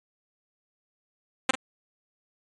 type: tone with echo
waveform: 5% pulse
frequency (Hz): 261.6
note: C4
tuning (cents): 0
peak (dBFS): -6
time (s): 1.49-1.51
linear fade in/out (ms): 5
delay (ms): 44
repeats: 1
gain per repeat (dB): -11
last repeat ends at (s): 1.554
effects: resampled to 22050 Hz